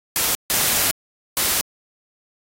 white noise bursts at uneven times, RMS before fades -19 dBFS, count 3, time 0.16-0.35 / 0.5-0.91 / 1.37-1.61 s, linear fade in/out 0 ms, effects AAC 48 kbps

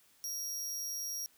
sawtooth tone, 5650 Hz, F8, 19 cents sharp, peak -34 dBFS, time 0.24-1.26 s, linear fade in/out 0 ms, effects white hiss -66 dBFS RMS until 1.37 s

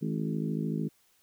harmonic tone with a mistuned harmonic, 53.4 Hz, G#1, 49 cents sharp, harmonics 3 / 4 / 5 / 6 / 7 / 8, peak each -32 / -33 / -37 / -40 / -43 / -43 dBFS, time 0.01-0.89 s, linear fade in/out 20 ms, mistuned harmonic 6, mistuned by +28 cents, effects white hiss -67 dBFS RMS until 1.22 s

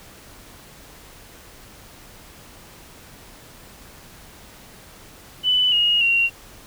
sine tone with pitch steps, 2993 / 2871 / 2754 Hz, F#7 / F7 / F7, +19 / +47 / -25 cents, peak -15 dBFS, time 5.43-6.3 s, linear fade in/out 50 ms, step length 290 ms, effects pink hiss -45 dBFS RMS until 6.66 s

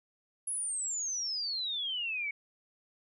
sine exponential sweep, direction down, 10740 to 2212 Hz, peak -32 dBFS, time 0.47-2.31 s, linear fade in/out 5 ms, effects none

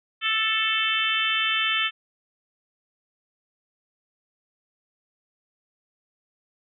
harmonic tone, 440.4 Hz, A4, 2 cents sharp, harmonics 3 / 4 / 5 / 6 / 7 / 8, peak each -29 / -29 / -30 / -27 / -26 / -31 dBFS, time 0.21-1.91 s, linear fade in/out 50 ms, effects none

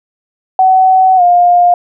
sine tone with pitch glide, 753 to 706.6 Hz, F#5 to F5, +30 to +20 cents, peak -4 dBFS, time 0.59-1.74 s, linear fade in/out 2 ms, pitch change -110 cents, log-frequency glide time 1.16-1.22 s, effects none

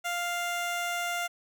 15% pulse tone, 698.5 Hz, F5, in tune, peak -23 dBFS, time 0.04-1.28 s, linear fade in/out 20 ms, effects none

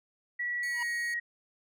sine tone with pitch glide, 1938 to 1893.7 Hz, B6 to A#6, -33 to +27 cents, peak -30 dBFS, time 0.39-1.2 s, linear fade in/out 10 ms, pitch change -40 cents, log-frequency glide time 0.68-0.84 s
15% pulse tone, 2217 Hz, C#7, in tune, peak -35 dBFS, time 0.63-1.14 s, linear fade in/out 2 ms
square tone with exponential growth, 964 Hz, B5, 42 cents flat, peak -34 dBFS, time 0.7-0.83 s, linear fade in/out 5 ms, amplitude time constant 27 ms
effects none

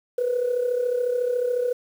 sine tone with amplitude modulation, 491.7 Hz, B4, 8 cents flat, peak -17 dBFS, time 0.18-1.73 s, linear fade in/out 5 ms, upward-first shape sine, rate 34 Hz, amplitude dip 65%, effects tanh soft clip ceiling -15 dBFS + 8-bit

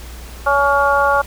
harmonic tone, 281.6 Hz, C#4, 27 cents sharp, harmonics 2 / 3 / 4 / 5, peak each -17 / -17 / -17 / -17 dBFS, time 0.46-1.22 s, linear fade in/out 10 ms, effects added 60 Hz sine -32 dBFS peak until 1.26 s + pink hiss -38 dBFS RMS until 1.26 s

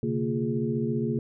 sine tone cluster, 126.3 / 141.2 / 229.1 / 351.4 / 417.8 Hz, B2 / C#3 / A#3 / F4 / G#4, +39 / +32 / -30 / +11 / +10 cents, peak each -33 / -32 / -28 / -33 / -32 dBFS, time 0.03-1.19 s, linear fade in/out 2 ms, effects none

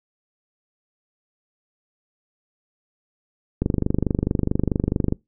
click train, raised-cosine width 3 ms, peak -7 dBFS, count 38, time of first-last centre 3.62-5.124 s, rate 24.6 Hz, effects noise-tail reverb RT60 0.2 s tail -24 dB re dry

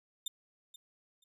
sawtooth tone with echo, 3600 Hz, A7, 39 cents sharp, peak -31 dBFS, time 0.26-0.28 s, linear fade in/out 5 ms, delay 480 ms, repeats 2, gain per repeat -15 dB, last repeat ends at 1.24 s, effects none

